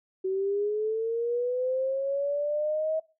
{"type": "linear sweep", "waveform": "sine", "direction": "up", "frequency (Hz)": [374.2, 639], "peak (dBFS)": -25, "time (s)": [0.24, 3], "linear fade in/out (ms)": 10, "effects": ["noise-tail reverb RT60 0.3 s tail -20 dB re dry"]}